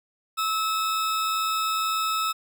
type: tone pair together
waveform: 40% pulse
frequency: 1299 / 3674 Hz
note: E6 / A#7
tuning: -26 / -26 cents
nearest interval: octave + tritone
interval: 1800 cents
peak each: -23 / -32 dBFS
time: 0.37-2.33 s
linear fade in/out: 20 ms
effects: none